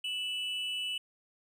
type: tone pair together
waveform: triangle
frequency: 2637 / 2960 Hz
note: E7 / F#7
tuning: 0 / 0 cents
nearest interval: major second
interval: 200 cents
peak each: -38 / -32 dBFS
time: 0.04-0.98 s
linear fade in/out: 5 ms
effects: none